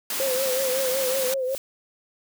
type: high-pass noise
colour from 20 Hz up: white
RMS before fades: -28 dBFS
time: 0.1-1.34 s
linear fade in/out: 2 ms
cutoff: 160 Hz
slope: 96 dB/octave
type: tone with vibrato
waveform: sine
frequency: 523.3 Hz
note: C5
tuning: in tune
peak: -23 dBFS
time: 0.2-1.55 s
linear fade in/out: 0 ms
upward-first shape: triangle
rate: 5.4 Hz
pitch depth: 79 cents each way
type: noise with exponential growth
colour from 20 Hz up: blue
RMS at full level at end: -31 dBFS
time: 1.34-1.58 s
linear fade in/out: 1 ms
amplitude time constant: 52 ms
effects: none